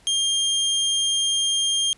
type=tone; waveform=sawtooth; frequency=3205 Hz; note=G7; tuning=38 cents sharp; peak=-16 dBFS; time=0.07-1.93 s; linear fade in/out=0 ms; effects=pink hiss -55 dBFS RMS until 1.97 s + resampled to 24000 Hz